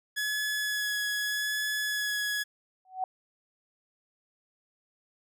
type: tone with vibrato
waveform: sawtooth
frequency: 1693 Hz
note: G#6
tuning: 33 cents sharp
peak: -25 dBFS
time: 0.16-2.44 s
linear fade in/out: 20 ms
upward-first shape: sine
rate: 0.83 Hz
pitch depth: 13 cents each way
type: tone with exponential growth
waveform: sine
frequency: 750 Hz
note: F#5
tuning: 23 cents sharp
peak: -24 dBFS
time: 2.85-3.04 s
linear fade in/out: 2 ms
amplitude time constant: 41 ms
effects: none